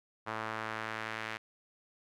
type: tone with band-pass filter sweep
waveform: sawtooth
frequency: 110.4 Hz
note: A2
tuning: 6 cents sharp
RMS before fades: -39 dBFS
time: 0.26-1.38 s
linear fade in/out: 20 ms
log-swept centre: 1200 to 2000 Hz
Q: 1.5
effects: none